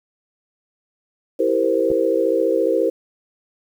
sine chord, C dominant seventh, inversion first, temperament equal with one note detuned, 329.6 / 392 / 466.2 / 520.8 Hz, E4 / G4 / Bb4 / C5, 0 / 0 / 0 / -8 cents, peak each -22 / -22 / -20 / -20 dBFS, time 1.39-2.9 s, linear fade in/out 10 ms
clicks, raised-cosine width 2 ms, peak -19 dBFS, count 2, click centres 1.904 / 1.916 s
effects 8-bit

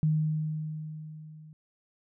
sine tone with level ramp, 155 Hz, D#3, 6 cents flat, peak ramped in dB -21 to -47 dBFS, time 0.03-1.53 s, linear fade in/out 0 ms, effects none

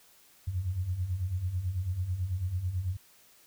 sine beating tone pair, 84.7 / 93.8 Hz, E2 / F#2, +48 / +24 cents, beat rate 9.1 Hz, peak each -36 / -30 dBFS, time 0.47-2.97 s, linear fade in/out 10 ms, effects white hiss -60 dBFS RMS until 3.46 s

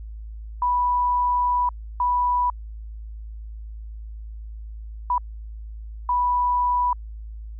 sine tone bursts at uneven times, 984 Hz, B5, 7 cents flat, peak -18 dBFS, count 4, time 0.62-1.69 / 2-2.5 / 5.1-5.18 / 6.09-6.93 s, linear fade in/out 2 ms, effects added 54 Hz sine -33 dBFS peak until 7.59 s

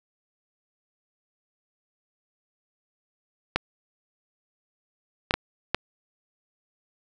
clicks, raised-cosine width 0.3 ms, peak -5 dBFS, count 4, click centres 3.56 / 5.309 / 5.34 / 5.746 s, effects none

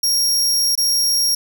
sawtooth tone with dropouts, 5588 Hz, F8, in tune, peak -12 dBFS, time 0.03-1.35 s, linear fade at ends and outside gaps 5 ms, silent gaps 0.754-0.776 s, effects none

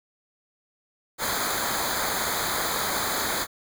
pink noise with comb filter, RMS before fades -27 dBFS, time 1.18-3.47 s, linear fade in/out 50 ms, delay 0.36 ms, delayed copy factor -0.85, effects none

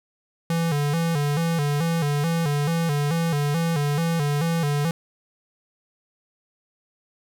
square tone with vibrato, 155.56 Hz, D#3, in tune, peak -21 dBFS, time 0.5-4.91 s, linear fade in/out 2 ms, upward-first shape square, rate 2.3 Hz, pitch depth 120 cents each way, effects 9-bit

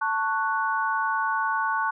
sine chord, F# minor, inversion first, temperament just, 888 / 1110 / 1480 Hz, A5 / C#6 / F#6, +16 / +2 / 0 cents, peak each -27 dBFS, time 0.01-1.91 s, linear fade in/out 10 ms, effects none

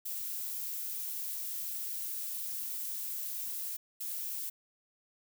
violet noise bursts at uneven times, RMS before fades -38 dBFS, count 2, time 0.05-3.77 / 4-4.5 s, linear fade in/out 10 ms, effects none

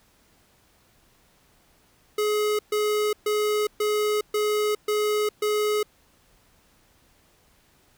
square tone bursts, 421.8 Hz, G#4, 27 cents sharp, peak -22 dBFS, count 7, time 2.18-5.83 s, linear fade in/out 5 ms, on 410 ms, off 130 ms, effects pink hiss -61 dBFS RMS until 7.97 s

